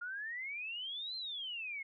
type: exponential two-way sweep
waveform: sine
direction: up then down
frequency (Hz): 1400 to 4175 to 2129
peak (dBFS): -39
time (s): 0.01-1.83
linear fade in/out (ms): 10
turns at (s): 1.16
effects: none